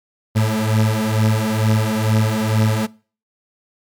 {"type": "beating tone pair", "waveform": "30% pulse", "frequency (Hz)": [107.9, 110.1], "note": ["A2", "A2"], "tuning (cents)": [-33, 2], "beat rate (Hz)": 2.2, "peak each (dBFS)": -15, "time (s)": [0.35, 2.87], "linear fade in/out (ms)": 20, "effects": ["noise-tail reverb RT60 0.4 s tail -23 dB re dry", "MP3 96 kbps"]}